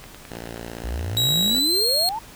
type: click train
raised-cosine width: 0.3 ms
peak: -23 dBFS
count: 10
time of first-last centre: 0.04-0.994 s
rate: 9.43 Hz
type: tone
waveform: 5% pulse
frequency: 57.7 Hz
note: A#1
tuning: 17 cents flat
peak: -22 dBFS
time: 0.3-1.6 s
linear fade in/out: 5 ms
type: exponential sweep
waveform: sine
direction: up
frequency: 55 to 932.3 Hz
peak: -25 dBFS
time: 0.84-2.19 s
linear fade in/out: 5 ms
type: tone with pitch glide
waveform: 40% pulse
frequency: 3855 to 4253 Hz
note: B7 to C8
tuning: -43 to +27 cents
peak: -17 dBFS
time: 1.17-2.09 s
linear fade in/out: 0 ms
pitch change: +170 cents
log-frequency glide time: 1.46-1.87 s
effects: pink hiss -44 dBFS RMS until 2.35 s